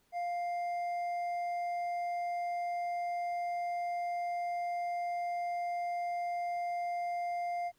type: tone with hard clipping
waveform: triangle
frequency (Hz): 700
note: F5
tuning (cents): +4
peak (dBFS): -34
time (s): 0.12-7.72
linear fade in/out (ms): 50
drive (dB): 8
effects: pink hiss -72 dBFS RMS until 7.78 s